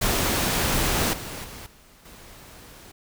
pink noise with level steps, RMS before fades -23 / -35 / -40 / -53 / -46 dBFS, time 0.01-2.92 s, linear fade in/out 10 ms, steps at 1.13 / 1.44 / 1.66 / 2.05 s, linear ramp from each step 5 ms, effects none

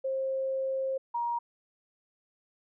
sine tone pair in turn, 532 / 946.2 Hz, C5 / A#5, +29 / +26 cents, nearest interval minor seventh, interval 997 cents, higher second, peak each -28 dBFS, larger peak neither, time 0.04-0.98 / 1.14-1.39 s, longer first, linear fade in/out 10 ms, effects none

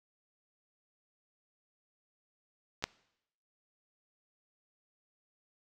clicks, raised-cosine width 0.2 ms, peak -29 / -12 dBFS, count 2, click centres 2.825 / 2.84 s, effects noise-tail reverb RT60 0.8 s tail -22 dB re dry

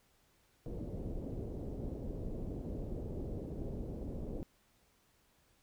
pink low-pass noise, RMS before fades -41 dBFS, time 0.66-4.43 s, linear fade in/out 0 ms, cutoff 510 Hz, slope 24 dB/octave, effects pink hiss -71 dBFS RMS until 5.62 s

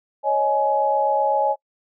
sine chord, C# suspended second, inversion none, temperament equal with one note detuned, 554.4 / 622.3 / 841.7 Hz, C#5 / D#5 / G#5, 0 / 0 / +23 cents, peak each -22 / -24 / -19 dBFS, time 0.23-1.56 s, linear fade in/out 50 ms, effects noise-tail reverb RT60 0.1 s tail -26 dB re dry

